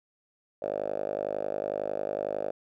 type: tone with band-pass filter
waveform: 5% pulse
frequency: 51 Hz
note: G#1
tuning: 31 cents flat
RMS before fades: -32 dBFS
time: 0.62-2.51 s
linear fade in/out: 5 ms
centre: 580 Hz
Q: 5.1
effects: none